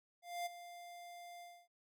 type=tone with ADSR envelope; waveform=square; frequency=698.5 Hz; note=F5; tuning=in tune; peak=-38 dBFS; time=0.22-1.68 s; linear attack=240 ms; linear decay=18 ms; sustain=-13 dB; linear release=270 ms; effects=none